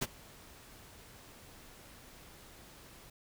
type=noise with ADSR envelope; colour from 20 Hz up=pink; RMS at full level=-31 dBFS; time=0.01-3.1 s; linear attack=14 ms; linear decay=36 ms; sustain=-24 dB; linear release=5 ms; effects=none